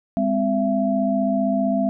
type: tone cluster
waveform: sine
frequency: 202.8 / 258.2 / 671 Hz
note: G#3 / C4 / E5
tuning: -41 / -23 / +31 cents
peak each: -22 dBFS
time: 0.17-1.89 s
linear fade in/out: 0 ms
effects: none